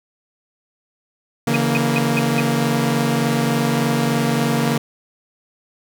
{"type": "chord", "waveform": "sawtooth", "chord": "A# diminished", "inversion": "first", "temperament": "equal with one note detuned", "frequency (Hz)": [141.42, 164.81, 233.1], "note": ["C#3", "E3", "A#3"], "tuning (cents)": [35, 0, 0], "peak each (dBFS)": [-17, -20, -15], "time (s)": [1.47, 4.78], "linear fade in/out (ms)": 5}
{"type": "tone bursts", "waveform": "sine", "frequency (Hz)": 2500, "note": "D#7", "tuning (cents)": 8, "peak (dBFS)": -18, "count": 5, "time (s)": [1.54, 2.4], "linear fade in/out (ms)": 0, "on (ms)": 20, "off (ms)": 190}
{"effects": []}